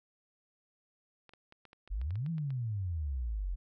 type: clicks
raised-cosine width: 0.3 ms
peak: -38 dBFS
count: 12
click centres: 1.293 / 1.336 / 1.524 / 1.653 / 1.731 / 1.876 / 2.015 / 2.107 / 2.156 / 2.263 / 2.382 / 2.505 s
type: exponential two-way sweep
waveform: sine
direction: up then down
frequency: 42.12 to 170 to 42.12 Hz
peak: -32 dBFS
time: 1.9-3.56 s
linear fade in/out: 20 ms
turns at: 2.3 s
effects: none